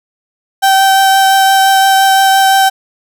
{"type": "tone with vibrato", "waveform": "35% pulse", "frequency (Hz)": 775, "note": "G5", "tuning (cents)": -20, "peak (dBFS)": -4, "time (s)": [0.62, 2.7], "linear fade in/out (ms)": 20, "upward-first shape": "triangle", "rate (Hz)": 5.8, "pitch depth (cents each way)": 12, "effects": []}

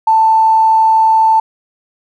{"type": "tone with tanh clipping", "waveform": "triangle", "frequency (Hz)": 886, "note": "A5", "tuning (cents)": 12, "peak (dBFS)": -6, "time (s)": [0.07, 1.4], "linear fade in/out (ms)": 5, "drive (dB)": 3, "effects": []}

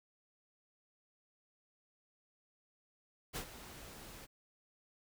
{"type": "noise with ADSR envelope", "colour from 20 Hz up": "pink", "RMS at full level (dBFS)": -39, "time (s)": [3.33, 4.27], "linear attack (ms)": 35, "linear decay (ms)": 78, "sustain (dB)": -13, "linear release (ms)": 31, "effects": []}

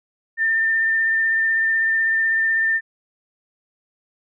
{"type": "tone with vibrato", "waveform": "sine", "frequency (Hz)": 1800, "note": "A6", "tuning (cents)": 39, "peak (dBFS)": -16, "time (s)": [0.37, 2.81], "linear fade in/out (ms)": 50, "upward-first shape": "sine", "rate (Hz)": 16, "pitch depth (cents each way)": 12, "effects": []}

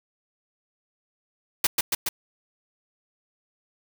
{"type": "noise with echo", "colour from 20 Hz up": "white", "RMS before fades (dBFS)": -20, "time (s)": [1.64, 1.67], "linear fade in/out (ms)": 5, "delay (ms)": 140, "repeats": 3, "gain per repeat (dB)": -2, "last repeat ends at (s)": 2.09, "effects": []}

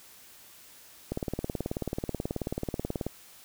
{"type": "click train", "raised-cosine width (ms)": 2, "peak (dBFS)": -17, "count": 37, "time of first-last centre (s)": [1.12, 3.066], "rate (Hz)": 18.5, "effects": ["white hiss -53 dBFS RMS until 3.44 s"]}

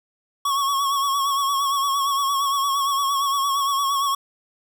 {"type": "tone with vibrato", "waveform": "square", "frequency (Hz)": 1108.7, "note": "C#6", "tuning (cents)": 0, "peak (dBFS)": -20, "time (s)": [0.45, 4.15], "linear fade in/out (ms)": 5, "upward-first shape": "sine", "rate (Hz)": 8.7, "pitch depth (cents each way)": 46, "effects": []}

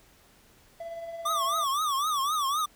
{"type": "tone with tremolo", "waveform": "triangle", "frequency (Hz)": 670, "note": "E5", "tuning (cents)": 28, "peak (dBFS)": -32, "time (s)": [0.8, 1.64], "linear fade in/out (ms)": 5, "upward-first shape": "sine", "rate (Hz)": 18, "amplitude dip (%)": 40}
{"type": "tone with vibrato", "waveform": "square", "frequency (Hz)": 1165, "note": "D6", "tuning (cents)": -14, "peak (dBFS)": -26, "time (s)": [1.25, 2.66], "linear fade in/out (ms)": 10, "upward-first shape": "triangle", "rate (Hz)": 3.9, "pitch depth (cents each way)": 180}
{"effects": ["pink hiss -59 dBFS RMS until 2.75 s"]}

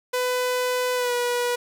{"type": "tone with pitch glide", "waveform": "sawtooth", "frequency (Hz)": [500, 486.3], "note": ["B4", "B4"], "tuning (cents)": [21, -27], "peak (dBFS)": -18, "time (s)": [0.13, 1.56], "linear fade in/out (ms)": 10, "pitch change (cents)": -48, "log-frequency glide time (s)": [0.95, 1.13], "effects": []}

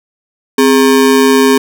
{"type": "ring-modulated tone", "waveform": "square", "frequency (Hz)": 336.9, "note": "E4", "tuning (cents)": 38, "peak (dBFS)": -3, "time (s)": [0.58, 1.58], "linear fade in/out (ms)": 5, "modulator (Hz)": 75.7, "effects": []}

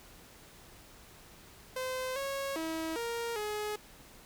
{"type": "tone with pitch steps", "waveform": "sawtooth", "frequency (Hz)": [515, 550, 322.5, 466.8, 421.2], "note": ["C5", "C#5", "E4", "A#4", "G#4"], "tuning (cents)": [-28, -14, -38, 2, 24], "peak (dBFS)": -30, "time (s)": [1.76, 3.76], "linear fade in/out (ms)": 5, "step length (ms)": 400, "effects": ["pink hiss -55 dBFS RMS until 4.25 s"]}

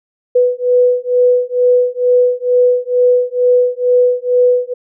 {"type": "beating tone pair", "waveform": "sine", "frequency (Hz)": [493.9, 496.1], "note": ["B4", "B4"], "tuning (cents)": [0, 8], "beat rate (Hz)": 2.2, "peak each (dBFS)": -12, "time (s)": [0.35, 4.74], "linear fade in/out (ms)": 10, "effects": []}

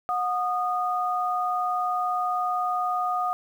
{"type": "tone pair together", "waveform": "sine", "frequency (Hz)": [727, 1230.5], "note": ["F#5", "D#6"], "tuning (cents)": [-31, -20], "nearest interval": "major sixth", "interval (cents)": 911, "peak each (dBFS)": [-26, -26], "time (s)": [0.09, 3.33], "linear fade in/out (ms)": 0, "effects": ["9-bit"]}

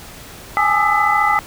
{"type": "tone cluster", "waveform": "sine", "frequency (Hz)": [819, 853, 1217, 1302, 2006], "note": ["G#5", "G#5", "D#6", "E6", "B6"], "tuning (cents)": [-24, 46, -39, -22, 26], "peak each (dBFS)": -19, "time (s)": [0.57, 1.39], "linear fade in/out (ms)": 0, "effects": ["pink hiss -37 dBFS RMS until 1.46 s"]}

